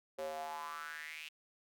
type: tone with high-pass filter sweep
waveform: square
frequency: 77.78 Hz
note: D#2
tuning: in tune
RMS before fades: -44 dBFS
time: 0.18-1.29 s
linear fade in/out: 10 ms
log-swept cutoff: 490 to 2800 Hz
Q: 5.9
effects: none